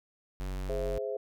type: tone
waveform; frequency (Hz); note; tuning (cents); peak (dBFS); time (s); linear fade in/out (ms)
square; 46.97; F#1; +27; -34; 0.4-0.98; 0
type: chord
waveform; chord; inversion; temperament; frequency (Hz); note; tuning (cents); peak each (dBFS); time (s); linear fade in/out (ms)
sine; Ab augmented; none; equal; 415.3 / 523.3 / 659.3; Ab4 / C5 / E5; 0 / 0 / 0; -35 / -35 / -39; 0.69-1.17; 5
effects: none